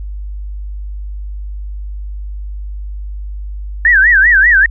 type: tone with vibrato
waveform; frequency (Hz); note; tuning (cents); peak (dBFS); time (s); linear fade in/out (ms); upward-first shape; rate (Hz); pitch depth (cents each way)
sine; 1728; A6; -32; -5; 3.85-4.66; 2; sine; 5.1; 220
effects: added 50 Hz sine -21 dBFS peak until 4.7 s